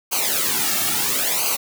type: noise with flanger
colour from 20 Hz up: white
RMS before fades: -21 dBFS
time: 0.11-1.57 s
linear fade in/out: 20 ms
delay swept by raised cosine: 0.55 to 2.05 ms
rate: 0.74 Hz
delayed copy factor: -0.85
effects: none